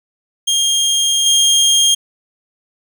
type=tone with level steps; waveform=25% pulse; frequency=3222 Hz; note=G7; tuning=47 cents sharp; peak=-9 / -6 dBFS; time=0.47-1.95 s; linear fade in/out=10 ms; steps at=1.26 s; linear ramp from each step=2 ms; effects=none